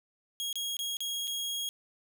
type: tone with dropouts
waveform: sawtooth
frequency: 3287 Hz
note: G#7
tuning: 19 cents flat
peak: -29 dBFS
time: 0.4-1.69 s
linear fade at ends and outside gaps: 0 ms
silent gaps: 0.528-0.556 / 0.768-0.791 / 0.969-1.005 / 1.272-1.277 s
effects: none